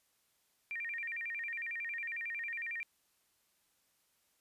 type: tone with vibrato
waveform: sine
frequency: 2093 Hz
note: C7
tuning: in tune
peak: -37 dBFS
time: 0.71-2.83 s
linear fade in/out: 0 ms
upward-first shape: square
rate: 11 Hz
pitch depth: 210 cents each way
effects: white hiss -75 dBFS RMS until 4.4 s + resampled to 32000 Hz